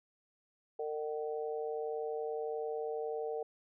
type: harmonic tone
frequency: 151.8 Hz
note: D#3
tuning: 42 cents flat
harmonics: 3 / 4 / 5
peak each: -36 / -43 / -43 dBFS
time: 0.79-3.43 s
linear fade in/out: 5 ms
effects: none